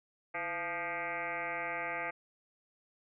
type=tone with frequency modulation; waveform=sine; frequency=1396.9 Hz; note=F6; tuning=in tune; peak=-34 dBFS; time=0.34-2.11 s; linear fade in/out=10 ms; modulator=178 Hz; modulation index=5.2; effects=none